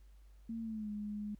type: tone with pitch glide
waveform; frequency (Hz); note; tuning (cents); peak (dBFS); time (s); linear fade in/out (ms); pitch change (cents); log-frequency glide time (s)
sine; 227.4 to 208.5; A#3 to G#3; -43 to +7; -38; 0.49-1.35; 5; -150; 0.62-0.9
effects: added 50 Hz sine -56 dBFS peak until 1.39 s + pink hiss -75 dBFS RMS until 1.39 s